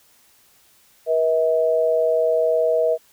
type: tone pair together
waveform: sine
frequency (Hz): 481 / 642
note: B4 / E5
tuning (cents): -46 / -46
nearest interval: perfect fourth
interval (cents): 500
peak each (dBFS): -19 / -18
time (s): 1.06-2.98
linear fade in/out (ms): 50
effects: white hiss -56 dBFS RMS until 3.12 s